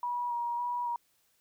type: tone with vibrato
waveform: sine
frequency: 960 Hz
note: B5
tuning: 49 cents flat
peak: -30 dBFS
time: 0.03-0.96 s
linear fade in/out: 2 ms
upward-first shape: square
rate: 1.8 Hz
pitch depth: 17 cents each way
effects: white hiss -71 dBFS RMS until 1.4 s